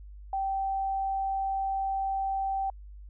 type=tone; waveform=sine; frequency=777 Hz; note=G5; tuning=16 cents flat; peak=-27 dBFS; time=0.33-2.7 s; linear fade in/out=2 ms; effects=added 50 Hz sine -43 dBFS peak until 3.09 s